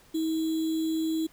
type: tone with sample-and-hold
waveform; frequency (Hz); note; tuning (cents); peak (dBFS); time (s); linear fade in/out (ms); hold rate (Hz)
sine; 320.2; D#4; +50; -25; 0.14-1.27; 10; 3675
effects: pink hiss -58 dBFS RMS until 1.32 s